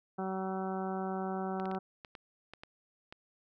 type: harmonic tone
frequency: 189.6 Hz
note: F#3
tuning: 43 cents sharp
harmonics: 1 / 2 / 3 / 4 / 5 / 6 / 7 / 8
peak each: -37 / -39 / -45 / -39 / -47 / -50 / -46 / -53 dBFS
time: 0.18-1.79 s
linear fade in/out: 10 ms
type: clicks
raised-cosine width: 0.3 ms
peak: -30 dBFS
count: 9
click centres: 1.599 / 1.656 / 1.714 / 1.749 / 2.048 / 2.152 / 2.536 / 2.635 / 3.125 s
effects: none